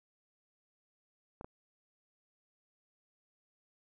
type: clicks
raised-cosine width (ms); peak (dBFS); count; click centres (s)
1; -30; 2; 1.411 / 1.445
effects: none